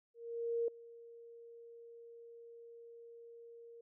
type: tone with ADSR envelope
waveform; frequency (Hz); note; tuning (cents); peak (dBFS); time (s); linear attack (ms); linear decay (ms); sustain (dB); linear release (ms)
sine; 466.2; A#4; 0; -31; 0.14-3.81; 540; 3; -21; 5
effects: none